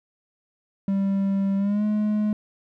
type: tone with pitch glide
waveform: triangle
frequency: 196 to 211.3 Hz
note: G3 to G#3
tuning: 0 to +30 cents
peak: -18 dBFS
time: 0.88-2.33 s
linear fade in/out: 2 ms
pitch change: +130 cents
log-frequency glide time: 1.57-1.84 s
effects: none